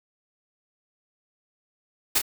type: noise with echo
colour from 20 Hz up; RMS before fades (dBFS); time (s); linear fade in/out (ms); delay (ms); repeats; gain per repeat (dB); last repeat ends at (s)
white; -20; 2.15-2.19; 10; 28; 1; -7; 2.218
effects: none